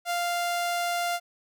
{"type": "tone", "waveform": "sawtooth", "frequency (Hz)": 697, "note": "F5", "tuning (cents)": -4, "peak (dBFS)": -22, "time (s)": [0.05, 1.2], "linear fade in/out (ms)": 50, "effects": []}